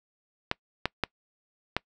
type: clicks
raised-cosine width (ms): 0.3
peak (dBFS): -9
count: 4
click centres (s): 0.514 / 0.856 / 1.037 / 1.766
effects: noise-tail reverb RT60 0.1 s tail -25 dB re dry